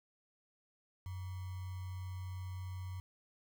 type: tone with sample-and-hold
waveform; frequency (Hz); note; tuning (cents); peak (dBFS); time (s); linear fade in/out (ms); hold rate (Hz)
sine; 92.3; F#2; -4; -40; 1.06-3; 0; 1050
effects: none